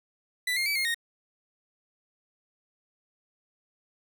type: tone with pitch steps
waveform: 30% pulse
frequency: 1984 / 2127 / 2298 / 2138 / 1859 Hz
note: B6 / C7 / D7 / C7 / A#6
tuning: +7 / +28 / -38 / +37 / -5 cents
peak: -23 dBFS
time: 0.47-0.945 s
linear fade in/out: 5 ms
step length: 95 ms
effects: none